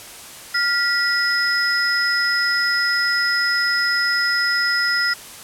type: tone cluster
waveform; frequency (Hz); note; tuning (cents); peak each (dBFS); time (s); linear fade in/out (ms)
sine; 1402 / 1944 / 5090; F6 / B6 / D#8; +6 / -28 / +39; -21; 0.54-5.14; 10
effects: white hiss -38 dBFS RMS until 5.43 s + low-pass 12000 Hz 12 dB/octave